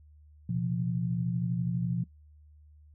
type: tone cluster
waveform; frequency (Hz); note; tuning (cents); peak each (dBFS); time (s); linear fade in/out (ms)
sine; 122 / 134.6 / 173.5; B2 / C3 / F3; -21 / +49 / -11; -31 / -38 / -30; 0.49-2.04; 5
effects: noise-tail reverb RT60 0.2 s tail -26 dB re dry + added 75 Hz sine -53 dBFS peak until 2.94 s